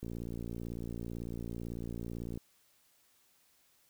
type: click train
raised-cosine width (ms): 3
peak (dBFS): -28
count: 137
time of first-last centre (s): 0.03-2.375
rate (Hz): 58
effects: white hiss -69 dBFS RMS until 3.89 s